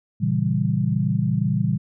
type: chord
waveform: sine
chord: A# diminished seventh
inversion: none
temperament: equal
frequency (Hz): 116.54 / 138.59 / 164.81 / 196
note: A#2 / C#3 / E3 / G3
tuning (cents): 0 / 0 / 0 / 0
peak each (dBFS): -24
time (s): 0.2-1.78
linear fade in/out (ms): 20
effects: none